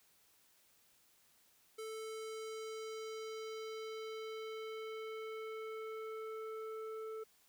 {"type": "tone with low-pass filter sweep", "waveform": "square", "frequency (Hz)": 440, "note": "A4", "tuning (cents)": 0, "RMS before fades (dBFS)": -45, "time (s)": [1.78, 7.24], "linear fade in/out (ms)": 10, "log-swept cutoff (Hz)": [11000, 1100], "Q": 1.3, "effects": ["white hiss -70 dBFS RMS until 7.48 s"]}